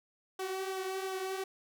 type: tone with flanger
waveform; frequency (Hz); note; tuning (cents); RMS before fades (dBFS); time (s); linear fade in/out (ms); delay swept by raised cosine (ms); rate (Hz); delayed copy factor
sawtooth; 380.1; F#4; +47; -37; 0.39-1.44; 5; 0.42 to 4.72; 2.8; -0.5
effects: none